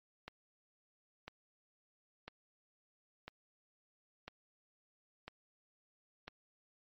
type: click train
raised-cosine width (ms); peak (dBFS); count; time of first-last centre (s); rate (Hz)
0.3; -29; 7; 0.28-6.28; 1
effects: MP3 32 kbps